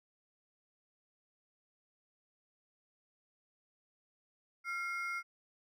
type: ring-modulated tone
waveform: triangle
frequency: 1760 Hz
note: A6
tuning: in tune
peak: -31 dBFS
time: 4.64-5.23 s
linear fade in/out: 50 ms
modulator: 382 Hz
effects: none